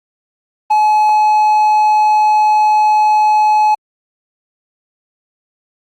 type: tone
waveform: triangle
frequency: 852 Hz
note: G#5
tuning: 44 cents sharp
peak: -6 dBFS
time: 0.7-3.75 s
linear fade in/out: 10 ms
effects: Opus 24 kbps